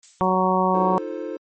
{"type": "noise with exponential decay", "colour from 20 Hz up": "violet", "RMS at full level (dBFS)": -37, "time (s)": [0.03, 0.63], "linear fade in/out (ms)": 1, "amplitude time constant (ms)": 130}
{"type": "harmonic tone", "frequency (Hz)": 186, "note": "F#3", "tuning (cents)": 9, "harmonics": [1, 2, 3, 4, 5, 6], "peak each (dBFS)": [-23, -25, -25, -25, -22, -24], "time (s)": [0.21, 0.98], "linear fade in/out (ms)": 0}
{"type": "chord", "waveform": "triangle", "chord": "F dominant seventh", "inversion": "third", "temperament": "equal with one note detuned", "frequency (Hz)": [311.1, 349.2, 440, 526], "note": ["Eb4", "F4", "A4", "C5"], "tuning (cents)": [0, 0, 0, 9], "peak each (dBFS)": -31, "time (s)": [0.74, 1.37], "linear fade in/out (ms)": 5}
{"effects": ["MP3 32 kbps"]}